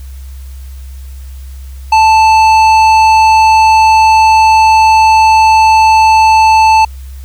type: tone with tanh clipping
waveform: sine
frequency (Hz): 880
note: A5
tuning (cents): 0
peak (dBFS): -5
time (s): 1.92-6.85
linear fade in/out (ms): 5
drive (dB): 13
effects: added 66 Hz sine -24 dBFS peak until 7.24 s + white hiss -43 dBFS RMS until 7.24 s